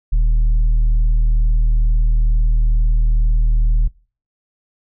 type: tone with tanh clipping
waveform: sine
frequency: 38.89 Hz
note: D#1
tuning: in tune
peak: -12 dBFS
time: 0.12-3.88 s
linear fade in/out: 10 ms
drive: 4 dB
effects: noise-tail reverb RT60 0.4 s tail -23 dB re dry